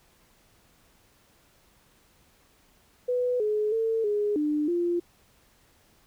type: tone with pitch steps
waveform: sine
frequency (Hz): 495.4 / 424.1 / 449.7 / 415.1 / 299.3 / 347.2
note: B4 / G#4 / A4 / G#4 / D4 / F4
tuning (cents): +5 / +36 / +38 / -1 / +33 / -10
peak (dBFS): -23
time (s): 3.08-5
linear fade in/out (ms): 10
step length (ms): 320
effects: pink hiss -62 dBFS RMS until 6.06 s